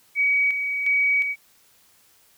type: tone with tremolo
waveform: sine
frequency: 2265 Hz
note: C#7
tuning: 37 cents sharp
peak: -17 dBFS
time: 0.15-1.36 s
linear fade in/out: 50 ms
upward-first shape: square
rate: 1.4 Hz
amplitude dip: 50%
effects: white hiss -58 dBFS RMS until 2.37 s

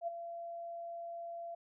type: tone with ADSR envelope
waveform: sine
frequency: 681 Hz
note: F5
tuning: 44 cents flat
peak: -32 dBFS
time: 0.01-1.55 s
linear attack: 64 ms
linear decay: 15 ms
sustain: -9 dB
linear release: 8 ms
effects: none

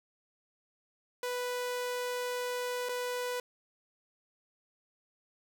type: tone with dropouts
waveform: sawtooth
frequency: 493.9 Hz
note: B4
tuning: in tune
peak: -29 dBFS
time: 1.23-3.4 s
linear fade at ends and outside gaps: 2 ms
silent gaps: 2.888-2.892 s
effects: none

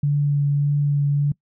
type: tone with vibrato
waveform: sine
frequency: 144 Hz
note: D3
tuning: 34 cents flat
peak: -16 dBFS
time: 0.03-1.32 s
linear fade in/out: 5 ms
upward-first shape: triangle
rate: 1.7 Hz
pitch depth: 14 cents each way
effects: noise-tail reverb RT60 0.1 s tail -23 dB re dry

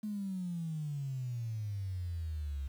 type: exponential sweep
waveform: triangle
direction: down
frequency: 215.5 to 67 Hz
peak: -31 dBFS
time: 0.03-2.68 s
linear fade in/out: 10 ms
effects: tanh soft clip ceiling -33 dBFS + 10-bit

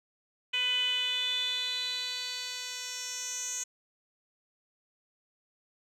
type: tone with band-pass filter sweep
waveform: 10% pulse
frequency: 498.7 Hz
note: B4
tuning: 17 cents sharp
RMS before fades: -33 dBFS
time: 0.53-3.64 s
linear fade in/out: 10 ms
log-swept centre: 2800 to 6400 Hz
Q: 7.2
effects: none

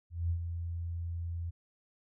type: tone with ADSR envelope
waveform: sine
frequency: 84.9 Hz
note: F2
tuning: 48 cents flat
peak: -27 dBFS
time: 0.1-1.51 s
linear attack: 200 ms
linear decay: 84 ms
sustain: -7 dB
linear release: 18 ms
effects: none

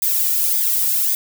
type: noise with flanger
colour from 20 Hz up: violet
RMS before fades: -18 dBFS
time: 0.02-1.15 s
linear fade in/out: 2 ms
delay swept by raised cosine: 0.7 to 1.9 ms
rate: 1.8 Hz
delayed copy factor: -0.9
effects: none

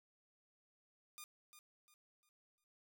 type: tone with echo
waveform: 5% pulse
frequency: 1213 Hz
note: D#6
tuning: 44 cents flat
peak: -38 dBFS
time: 1.18-1.24 s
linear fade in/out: 0 ms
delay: 350 ms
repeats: 4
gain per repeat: -9 dB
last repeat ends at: 2.64 s
effects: none

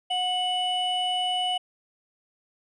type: tone pair together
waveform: triangle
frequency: 730 / 2960 Hz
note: F#5 / F#7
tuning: -24 / 0 cents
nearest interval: 2 octaves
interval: 2424 cents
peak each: -25 dBFS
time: 0.1-1.58 s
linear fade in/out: 10 ms
effects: resampled to 22050 Hz

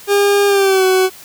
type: tone with pitch glide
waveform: 40% pulse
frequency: 404.1 to 374.9 Hz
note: G#4 to F#4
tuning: -47 to +23 cents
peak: -9 dBFS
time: 0.07-1.1 s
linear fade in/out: 50 ms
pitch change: -130 cents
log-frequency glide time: 0.47-0.85 s
effects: white hiss -38 dBFS RMS until 1.24 s

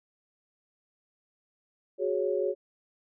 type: chord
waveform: sine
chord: F# suspended second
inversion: none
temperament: equal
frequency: 370 / 415.3 / 554.4 Hz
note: F#4 / G#4 / C#5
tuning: 0 / 0 / 0 cents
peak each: -30 dBFS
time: 1.98-2.55 s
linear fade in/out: 50 ms
effects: none

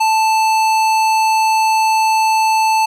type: tone with hard clipping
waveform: sine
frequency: 880 Hz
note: A5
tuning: in tune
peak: -13 dBFS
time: 0-2.86 s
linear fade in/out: 10 ms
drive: 17 dB
effects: none

